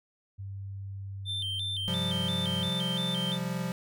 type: tone with pitch glide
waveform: sine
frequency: 98.1 to 97.48 Hz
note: G2 to G2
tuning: +2 to -9 cents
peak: -36 dBFS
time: 0.38-2.7 s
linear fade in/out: 20 ms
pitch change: -11 cents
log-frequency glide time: 0.61-2.47 s
type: tone with vibrato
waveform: triangle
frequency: 3343 Hz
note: G#7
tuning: 11 cents sharp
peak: -30 dBFS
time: 1.25-3.39 s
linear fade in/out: 50 ms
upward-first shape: square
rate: 2.9 Hz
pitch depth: 110 cents each way
type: chord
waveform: square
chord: C suspended fourth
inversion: none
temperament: equal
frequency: 130.81 / 174.61 / 196 Hz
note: C3 / F3 / G3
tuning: 0 / 0 / 0 cents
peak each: -38 / -33 / -38 dBFS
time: 1.88-3.72 s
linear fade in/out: 0 ms
effects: none